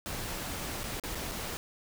pink noise with dropouts, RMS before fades -37 dBFS, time 0.06-1.57 s, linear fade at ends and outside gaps 0 ms, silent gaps 0.834-0.84 / 0.998-1.037 / 1.149-1.154 / 1.314-1.318 s, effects none

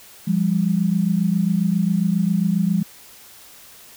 sine tone pair together, 173.4 / 200.8 Hz, F3 / G3, -12 / +42 cents, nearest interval minor third, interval 254 cents, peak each -19 dBFS, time 0.27-2.83 s, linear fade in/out 10 ms, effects white hiss -45 dBFS RMS until 3.96 s

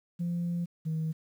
sine tone pair in turn, 172.8 / 159 Hz, F3 / D#3, -18 / +38 cents, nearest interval minor second, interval 144 cents, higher first, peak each -27 dBFS, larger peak neither, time 0.19-0.66 / 0.85-1.13 s, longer first, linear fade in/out 20 ms, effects tanh soft clip ceiling -26 dBFS + 10-bit

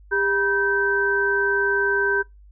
sine tone cluster, 400.2 / 969 / 1550 Hz, G4 / B5 / G6, +36 / -33 / -20 cents, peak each -23 / -28 / -20 dBFS, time 0.11-2.23 s, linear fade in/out 20 ms, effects noise-tail reverb RT60 0.2 s tail -25 dB re dry + added 50 Hz sine -45 dBFS peak until 2.51 s

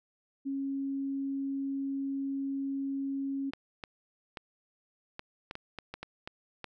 sine tone, 274 Hz, C#4, 20 cents flat, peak -31 dBFS, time 0.45-3.51 s, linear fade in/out 20 ms
clicks, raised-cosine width 0.3 ms, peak -23 dBFS, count 11, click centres 3.535 / 3.838 / 4.372 / 5.194 / 5.511 / 5.554 / 5.787 / 5.94 / 6.03 / 6.275 / 6.643 s
effects none

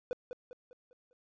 triangle tone with echo, 495.9 Hz, B4, 7 cents sharp, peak -29 dBFS, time 0.11-0.13 s, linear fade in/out 0 ms, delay 200 ms, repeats 5, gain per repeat -7 dB, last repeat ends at 1.13 s, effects resampled to 16000 Hz

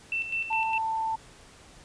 sine tone with tremolo, 2679 Hz, E7, 27 cents sharp, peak -26 dBFS, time 0.12-0.78 s, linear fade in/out 2 ms, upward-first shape square, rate 4.9 Hz, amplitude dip 60%
sine tone, 889 Hz, A5, 18 cents sharp, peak -26 dBFS, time 0.5-1.16 s, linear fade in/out 10 ms
effects pink hiss -52 dBFS RMS until 1.84 s + resampled to 22050 Hz

